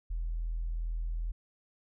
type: tone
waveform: sine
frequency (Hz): 41.2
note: E1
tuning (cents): 0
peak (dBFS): -30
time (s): 0.1-1.32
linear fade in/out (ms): 10
effects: tanh soft clip ceiling -27 dBFS